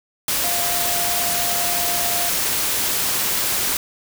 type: tone in noise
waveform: sine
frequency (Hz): 698.5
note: F5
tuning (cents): 0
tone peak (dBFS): -27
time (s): 0.44-2.29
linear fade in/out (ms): 2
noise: white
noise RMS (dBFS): -21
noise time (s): 0.28-3.77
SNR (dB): -9
effects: none